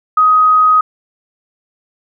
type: tone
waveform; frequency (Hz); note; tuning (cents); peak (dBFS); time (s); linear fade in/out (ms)
sine; 1256; D#6; +16; -6; 0.17-0.81; 5
effects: none